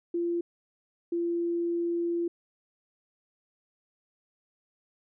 sine tone pair in turn, 343.4 / 342 Hz, F4 / F4, -29 / -36 cents, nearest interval unison, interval 7 cents, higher first, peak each -26 dBFS, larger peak neither, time 0.14-0.41 / 1.12-2.28 s, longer second, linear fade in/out 5 ms, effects none

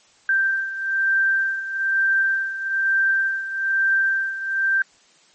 sine beating tone pair, 1570 / 1571.1 Hz, G6 / G6, +2 / +3 cents, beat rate 1.1 Hz, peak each -19 / -24 dBFS, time 0.29-4.82 s, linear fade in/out 2 ms, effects white hiss -55 dBFS RMS until 5.34 s + MP3 32 kbps

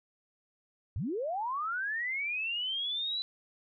sine linear sweep, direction up, 70.8 to 4000 Hz, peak -31 dBFS, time 0.96-3.22 s, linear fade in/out 0 ms, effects none

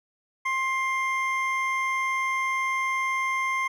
triangle tone pair together, 1059 / 2100 Hz, C6 / C7, +21 / +6 cents, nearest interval octave, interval 1185 cents, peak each -25 / -25 dBFS, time 0.45-3.68 s, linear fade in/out 10 ms, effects none

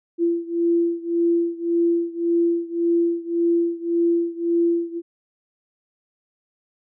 sine beating tone pair, 339.1 / 340.9 Hz, E4 / F4, +49 / -42 cents, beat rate 1.8 Hz, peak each -20 / -22 dBFS, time 0.18-5.02 s, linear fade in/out 50 ms, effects none

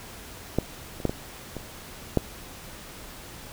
clicks, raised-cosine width 2 ms, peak -8 / -25 / -9 / -14 / -20 / -6 dBFS, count 6, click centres 0.586 / 1.002 / 1.053 / 1.095 / 1.567 / 2.173 s, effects pink hiss -43 dBFS RMS until 3.52 s

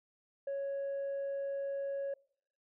sine tone, 554.4 Hz, C#5, in tune, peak -32 dBFS, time 0.47-2.14 s, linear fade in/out 5 ms, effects noise-tail reverb RT60 0.6 s tail -25 dB re dry + tanh soft clip ceiling -33 dBFS

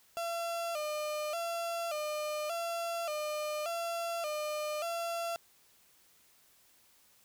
35% pulse tone with vibrato, 640 Hz, D#5, 49 cents sharp, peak -32 dBFS, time 0.17-5.36 s, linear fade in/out 0 ms, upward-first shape square, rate 0.86 Hz, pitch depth 100 cents each way, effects white hiss -65 dBFS RMS until 7.24 s

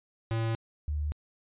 square / sine tone pair in turn, 113.3 / 74.41 Hz, A#2 / D2, -49 / +23 cents, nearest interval perfect fifth, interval 728 cents, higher first, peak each -28 dBFS, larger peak neither, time 0.31-0.55 / 0.88-1.12 s, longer neither, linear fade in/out 0 ms, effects resampled to 8000 Hz

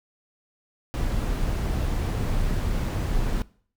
brown noise, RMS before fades -25 dBFS, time 0.94-3.42 s, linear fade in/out 0 ms, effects noise-tail reverb RT60 0.5 s tail -21 dB re dry

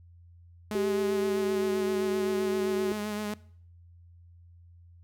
sawtooth tone with vibrato, 210 Hz, G#3, 19 cents sharp, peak -27 dBFS, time 0.71-3.34 s, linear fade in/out 2 ms, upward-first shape sine, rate 7.7 Hz, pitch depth 27 cents each way
sine tone with pitch glide, 392 to 378.6 Hz, G4 to F#4, 0 to +40 cents, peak -26 dBFS, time 0.75-2.92 s, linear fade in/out 0 ms, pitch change -60 cents, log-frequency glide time 1.05-1.8 s
effects noise-tail reverb RT60 0.6 s tail -21 dB re dry + added 86 Hz sine -51 dBFS peak until 5.03 s

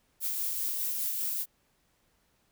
violet noise with tremolo, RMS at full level -31 dBFS, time 0.2-1.46 s, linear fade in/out 50 ms, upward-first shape sine, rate 5 Hz, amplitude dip 25%, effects pink hiss -71 dBFS RMS until 2.51 s

